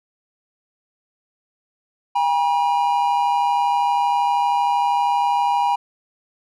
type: tone pair together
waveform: triangle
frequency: 807 / 959.7 Hz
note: G#5 / B5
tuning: -50 / -50 cents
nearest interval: minor third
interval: 300 cents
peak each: -17 dBFS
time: 2.15-5.76 s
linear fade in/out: 10 ms
effects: none